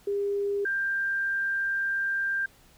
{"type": "tone pair in turn", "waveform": "sine", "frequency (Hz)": [402.9, 1587.1], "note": ["G4", "G6"], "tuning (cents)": [48, 21], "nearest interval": "2 octaves", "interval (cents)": 2373, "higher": "second", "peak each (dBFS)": -25, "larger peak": "neither", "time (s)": [[0.07, 0.65], [0.65, 2.46]], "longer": "second", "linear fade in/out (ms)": 5, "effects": ["pink hiss -58 dBFS RMS until 2.77 s"]}